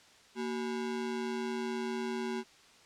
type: ring-modulated tone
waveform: square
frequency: 304.7 Hz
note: D#4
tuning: 36 cents flat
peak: -31 dBFS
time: 0.35-2.44 s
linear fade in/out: 50 ms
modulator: 72.2 Hz
effects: white hiss -59 dBFS RMS until 2.85 s + low-pass 6000 Hz 12 dB/octave